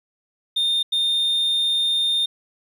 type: tone bursts at uneven times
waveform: sine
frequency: 3638 Hz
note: A#7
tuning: 43 cents flat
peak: -15 dBFS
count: 2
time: 0.56-0.83 / 0.92-2.26 s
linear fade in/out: 10 ms
effects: tanh soft clip ceiling -17 dBFS + 9-bit